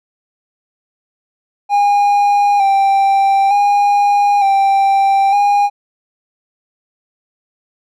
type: tone with vibrato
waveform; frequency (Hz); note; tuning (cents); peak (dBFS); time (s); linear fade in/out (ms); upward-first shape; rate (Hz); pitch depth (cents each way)
triangle; 800; G5; +35; -7; 1.69-5.7; 50; square; 0.55; 31
effects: none